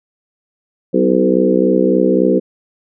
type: harmonic tone with a mistuned harmonic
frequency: 63.6 Hz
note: C2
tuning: 48 cents flat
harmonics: 3 / 4 / 5 / 6 / 7 / 8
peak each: -17 / -17 / -17 / -17 / -17 / -17 dBFS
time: 0.93-2.4 s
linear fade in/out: 20 ms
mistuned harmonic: 5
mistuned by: +25 cents
effects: none